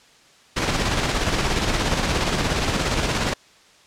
pink noise with tremolo, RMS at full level -20 dBFS, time 0.56-3.34 s, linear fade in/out 10 ms, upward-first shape square, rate 17 Hz, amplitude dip 35%, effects white hiss -52 dBFS RMS until 3.86 s + low-pass 6000 Hz 12 dB/octave

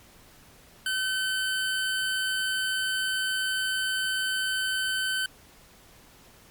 25% pulse tone, 1529 Hz, G6, 44 cents flat, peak -22 dBFS, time 0.86-5.26 s, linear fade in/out 2 ms, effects pink hiss -54 dBFS RMS until 6.5 s + MP3 96 kbps

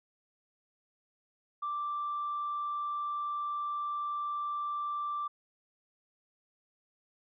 sine tone, 1174.7 Hz, D6, in tune, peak -31 dBFS, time 1.62-5.28 s, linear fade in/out 10 ms, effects tanh soft clip ceiling -28 dBFS

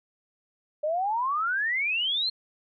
sine exponential sweep, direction up, 587.3 to 4267 Hz, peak -24 dBFS, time 0.83-2.3 s, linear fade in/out 10 ms, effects none

